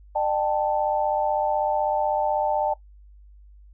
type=chord; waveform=sine; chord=D suspended fourth; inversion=none; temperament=equal with one note detuned; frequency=602.8 / 784 / 880 Hz; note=D5 / G5 / A5; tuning=+45 / 0 / 0 cents; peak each=-25 dBFS; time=0.15-2.74 s; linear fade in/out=10 ms; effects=noise-tail reverb RT60 0.1 s tail -17 dB re dry + added 50 Hz sine -46 dBFS peak until 3.73 s